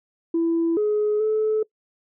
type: tone with pitch steps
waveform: sine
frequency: 332.6 / 421.4 / 433 Hz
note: E4 / G#4 / A4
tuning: +16 / +25 / -28 cents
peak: -17 dBFS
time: 0.34-1.63 s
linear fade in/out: 5 ms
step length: 430 ms
effects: noise-tail reverb RT60 0.1 s tail -23 dB re dry + tanh soft clip ceiling -15 dBFS

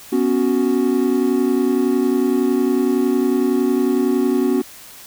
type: chord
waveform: triangle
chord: B suspended second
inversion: none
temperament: just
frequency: 246.9 / 277.8 / 370.4 Hz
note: B3 / C#4 / F#4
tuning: 0 / +4 / +2 cents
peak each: -17 dBFS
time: 0.12-4.62 s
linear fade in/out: 10 ms
effects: white hiss -40 dBFS RMS until 5.06 s

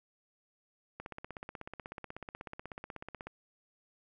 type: click train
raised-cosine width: 0.5 ms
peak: -27 dBFS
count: 38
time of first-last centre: 1-3.27 s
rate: 16.3 Hz
effects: none

